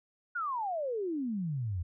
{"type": "exponential sweep", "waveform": "sine", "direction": "down", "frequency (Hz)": [1480, 81.3], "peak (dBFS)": -31, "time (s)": [0.35, 1.83], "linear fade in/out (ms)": 10, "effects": []}